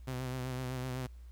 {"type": "tone with vibrato", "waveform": "sawtooth", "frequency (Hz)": 127.9, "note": "C3", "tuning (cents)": -39, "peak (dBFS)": -32, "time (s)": [0.07, 1.07], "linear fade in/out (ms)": 10, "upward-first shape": "sine", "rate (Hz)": 7.9, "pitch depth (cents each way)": 39, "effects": ["added 60 Hz sine -47 dBFS peak until 1.31 s", "pink hiss -70 dBFS RMS until 1.31 s"]}